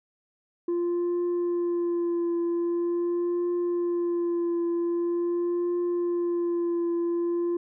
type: tone with vibrato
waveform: sine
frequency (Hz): 345.8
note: F4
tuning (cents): -17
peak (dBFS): -21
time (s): 0.68-7.57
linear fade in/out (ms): 5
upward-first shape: triangle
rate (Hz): 0.44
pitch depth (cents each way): 24
effects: tanh soft clip ceiling -23 dBFS